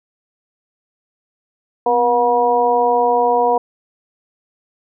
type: harmonic tone with a mistuned harmonic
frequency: 240.9 Hz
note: B3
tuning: 43 cents flat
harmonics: 1 / 2 / 3 / 4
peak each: -28 / -16 / -16 / -17 dBFS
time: 1.86-3.58 s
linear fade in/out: 5 ms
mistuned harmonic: 1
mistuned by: +79 cents
effects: none